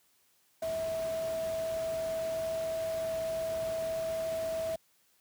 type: tone in noise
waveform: sine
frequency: 650 Hz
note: E5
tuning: 24 cents flat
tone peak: -31 dBFS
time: 0.62-4.76 s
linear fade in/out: 5 ms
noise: pink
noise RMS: -45 dBFS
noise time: 0.62-4.76 s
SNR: +11 dB
effects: white hiss -69 dBFS RMS until 5.2 s + high-pass 60 Hz 12 dB/octave